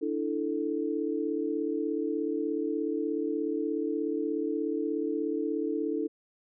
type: chord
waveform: sine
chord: D suspended second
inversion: none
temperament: just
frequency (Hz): 293.7 / 330.4 / 440.5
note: D4 / E4 / A4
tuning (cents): 0 / +4 / +2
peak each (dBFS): -32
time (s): 0.01-6.08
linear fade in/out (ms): 20
effects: none